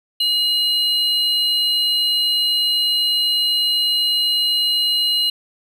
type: tone pair together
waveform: triangle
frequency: 2888 / 4084 Hz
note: F#7 / C8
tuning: -43 / -43 cents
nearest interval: tritone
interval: 600 cents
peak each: -17 dBFS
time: 0.2-5.3 s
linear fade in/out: 5 ms
effects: none